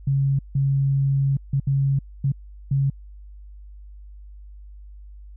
sine tone bursts at uneven times, 137.5 Hz, C#3, 14 cents flat, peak -17 dBFS, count 6, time 0.07-0.39 / 0.55-1.37 / 1.53-1.6 / 1.67-1.99 / 2.24-2.32 / 2.71-2.9 s, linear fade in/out 5 ms, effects added 50 Hz sine -39 dBFS peak until 5.36 s

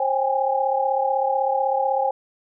sine tone cluster, 534 / 792 / 828 Hz, C5 / G5 / G#5, +35 / +18 / -5 cents, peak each -23 dBFS, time 0-2.11 s, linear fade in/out 5 ms, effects none

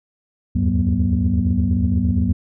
sine tone cluster, 76 / 84.5 / 99.9 / 187.8 / 241.1 Hz, D#2 / E2 / G2 / F#3 / B3, -40 / +43 / +33 / +26 / -41 cents, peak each -21 dBFS, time 0.55-2.33 s, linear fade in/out 10 ms, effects tanh soft clip ceiling -7 dBFS

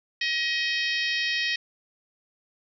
harmonic tone with a mistuned harmonic, 632 Hz, D#5, 27 cents sharp, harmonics 3 / 4 / 5 / 6 / 7 / 8 / 9, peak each -28 / -30 / -32 / -34 / -35 / -36 / -37 dBFS, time 0.21-1.56 s, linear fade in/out 5 ms, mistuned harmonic 9, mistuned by -41 cents, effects none

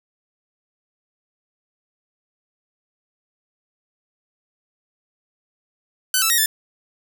5% pulse tone with pitch steps, 1508 / 1321 / 1878 / 1755 Hz, F#6 / E6 / A#6 / A6, +32 / +3 / +12 / -5 cents, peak -5 dBFS, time 6.14-6.46 s, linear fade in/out 2 ms, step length 80 ms, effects none

